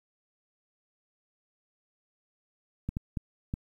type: clicks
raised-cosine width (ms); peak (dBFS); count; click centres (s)
5; -19; 4; 2.89 / 2.969 / 3.172 / 3.539
effects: 10-bit